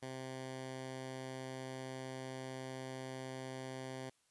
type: tone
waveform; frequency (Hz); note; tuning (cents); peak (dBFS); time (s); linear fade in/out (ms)
10% pulse; 130.81; C3; 0; -35; 0.02-4.1; 10
effects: white hiss -75 dBFS RMS until 4.3 s + resampled to 24000 Hz